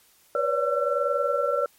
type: tone cluster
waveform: sine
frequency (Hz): 489.7 / 559 / 580 / 1350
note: B4 / C#5 / D5 / E6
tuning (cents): -15 / +14 / -22 / +41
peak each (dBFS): -27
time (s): 0.35-1.66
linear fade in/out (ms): 2
effects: white hiss -59 dBFS RMS until 1.78 s + MP3 64 kbps